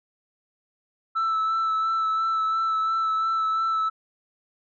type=tone with vibrato; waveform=sine; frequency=1318.5 Hz; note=E6; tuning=in tune; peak=-19 dBFS; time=1.15-3.9 s; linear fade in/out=20 ms; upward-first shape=sine; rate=2.9 Hz; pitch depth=18 cents each way; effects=tanh soft clip ceiling -20 dBFS